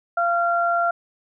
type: tone pair together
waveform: sine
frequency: 689 / 1378 Hz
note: F5 / F6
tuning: -24 / -24 cents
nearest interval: octave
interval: 1200 cents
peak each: -20 / -21 dBFS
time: 0.17-0.91 s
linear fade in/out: 5 ms
effects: none